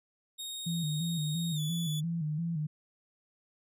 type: tone with pitch glide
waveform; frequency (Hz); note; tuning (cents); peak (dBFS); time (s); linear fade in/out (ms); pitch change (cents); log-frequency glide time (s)
sawtooth; 3729 to 3439; A#7 to A7; 0 to -40; -35; 0.38-2.01; 20; -140; 1.55-1.6
type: tone with vibrato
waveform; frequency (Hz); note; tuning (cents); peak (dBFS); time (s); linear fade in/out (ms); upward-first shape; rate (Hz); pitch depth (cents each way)
sine; 160; D#3; +49; -30; 0.66-2.67; 10; square; 2.9; 87
effects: none